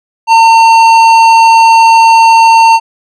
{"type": "tone with tanh clipping", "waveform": "sine", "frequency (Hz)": 907, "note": "A#5", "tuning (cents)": -48, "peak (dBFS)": -3, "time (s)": [0.27, 2.8], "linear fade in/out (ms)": 50, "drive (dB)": 13, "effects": []}